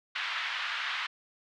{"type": "band-pass noise", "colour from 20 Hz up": "pink", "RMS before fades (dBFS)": -34, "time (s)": [0.15, 1.07], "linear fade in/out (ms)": 10, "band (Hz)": [1200, 3600], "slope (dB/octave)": 24, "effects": []}